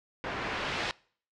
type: noise with low-pass filter sweep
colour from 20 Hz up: white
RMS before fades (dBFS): -34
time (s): 0.24-0.91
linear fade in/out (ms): 0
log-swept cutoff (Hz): 1500 to 3400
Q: 0.75
effects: noise-tail reverb RT60 0.5 s tail -24 dB re dry + low-pass 6000 Hz 12 dB/octave